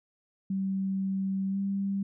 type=tone with pitch glide; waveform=sine; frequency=192.8 to 196.96 Hz; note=G3 to G3; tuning=-28 to +8 cents; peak=-27 dBFS; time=0.5-2.03 s; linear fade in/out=5 ms; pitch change=+36 cents; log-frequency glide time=1.49-1.58 s; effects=none